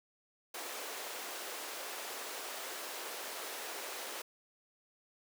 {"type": "high-pass noise", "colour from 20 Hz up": "pink", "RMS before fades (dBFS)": -43, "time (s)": [0.54, 4.22], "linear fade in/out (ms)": 5, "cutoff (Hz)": 390, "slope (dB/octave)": 24, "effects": []}